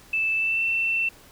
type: tone with pitch glide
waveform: sine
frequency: 2637 to 2686 Hz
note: E7 to E7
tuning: 0 to +32 cents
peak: -21 dBFS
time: 0.13-1.09 s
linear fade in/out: 5 ms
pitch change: +32 cents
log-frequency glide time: 0.35-0.65 s
effects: pink hiss -51 dBFS RMS until 1.31 s